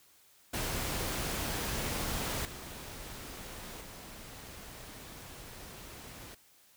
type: noise with level steps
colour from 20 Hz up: pink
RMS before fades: -35 / -45 / -48 dBFS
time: 0.53-6.35 s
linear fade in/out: 10 ms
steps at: 2.45 / 3.81 s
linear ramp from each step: 2 ms
effects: white hiss -63 dBFS RMS until 6.76 s